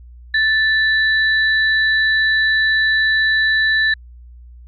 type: tone pair together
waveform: sine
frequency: 1758 / 3947 Hz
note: A6 / B7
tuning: -2 / -2 cents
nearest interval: octave + major second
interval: 1400 cents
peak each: -13 / -22 dBFS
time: 0.34-3.94 s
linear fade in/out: 5 ms
effects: added 60 Hz sine -37 dBFS peak until 4.67 s